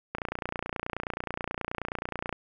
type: click train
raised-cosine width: 0.5 ms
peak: -16 dBFS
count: 65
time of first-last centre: 0.15-2.327 s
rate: 29.4 Hz
effects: none